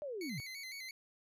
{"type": "linear sweep", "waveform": "sine", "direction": "down", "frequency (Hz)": [613, 110], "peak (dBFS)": -39, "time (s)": [0.02, 0.4], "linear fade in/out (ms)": 0}
{"type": "tone with vibrato", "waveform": "25% pulse", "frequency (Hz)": 2142, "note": "C7", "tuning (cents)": 40, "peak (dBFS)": -40, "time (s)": [0.21, 0.91], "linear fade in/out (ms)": 2, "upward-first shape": "square", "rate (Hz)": 5.9, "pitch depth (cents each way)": 70}
{"effects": ["resampled to 32000 Hz"]}